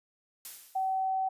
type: noise with exponential decay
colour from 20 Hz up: blue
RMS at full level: -39 dBFS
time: 0.45-1.1 s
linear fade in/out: 1 ms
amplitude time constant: 140 ms
type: tone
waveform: sine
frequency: 762 Hz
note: G5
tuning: 49 cents flat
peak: -27 dBFS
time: 0.75-1.29 s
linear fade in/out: 10 ms
effects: resampled to 32000 Hz